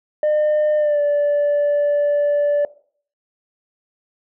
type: tone with pitch glide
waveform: sine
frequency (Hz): 605 to 582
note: D#5 to D5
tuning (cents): -49 to -16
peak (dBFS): -12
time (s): 0.23-2.65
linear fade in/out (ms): 2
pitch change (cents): -67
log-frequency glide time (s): 0.77-1.01
effects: noise-tail reverb RT60 0.5 s tail -19 dB re dry + tanh soft clip ceiling -13 dBFS